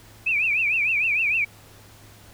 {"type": "tone with vibrato", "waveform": "sine", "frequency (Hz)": 2489, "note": "D#7", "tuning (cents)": 0, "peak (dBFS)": -19, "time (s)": [0.26, 1.45], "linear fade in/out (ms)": 10, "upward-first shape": "triangle", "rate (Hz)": 6.6, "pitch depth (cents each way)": 180, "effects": ["added 104 Hz sine -51 dBFS peak until 2.33 s", "pink hiss -50 dBFS RMS until 2.33 s"]}